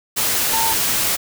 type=tone in noise; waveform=sine; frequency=902 Hz; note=A5; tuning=43 cents sharp; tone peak=-20 dBFS; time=0.52-0.74 s; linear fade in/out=20 ms; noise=white; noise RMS=-19 dBFS; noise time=0.16-1.17 s; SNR=-4 dB; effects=none